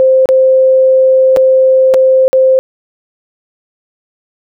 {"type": "tone with dropouts", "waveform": "sine", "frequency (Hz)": 523.3, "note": "C5", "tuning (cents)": 0, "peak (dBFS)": -4, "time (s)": [0, 2.59], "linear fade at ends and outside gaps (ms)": 0, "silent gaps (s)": [[0.257, 0.289], [1.363, 1.37], [1.939, 1.943], [2.28, 2.33]], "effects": []}